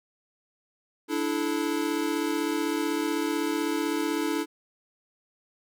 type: chord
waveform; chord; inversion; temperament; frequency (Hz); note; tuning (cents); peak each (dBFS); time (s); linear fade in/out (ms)
square; D suspended second; none; equal with one note detuned; 293.7 / 329.6 / 433.2; D4 / E4 / A4; 0 / 0 / -27; -30 / -30 / -33; 1.08-4.46; 50
effects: none